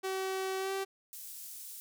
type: tone with pitch glide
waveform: sawtooth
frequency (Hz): 380.7 to 387.8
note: F#4 to G4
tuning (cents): +49 to -19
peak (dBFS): -29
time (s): 0.03-0.85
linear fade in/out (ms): 20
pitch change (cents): +32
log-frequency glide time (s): 0.58-0.72
type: high-pass noise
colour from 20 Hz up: pink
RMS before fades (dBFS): -46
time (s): 1.13-1.8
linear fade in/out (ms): 0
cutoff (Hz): 8800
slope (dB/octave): 12
effects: none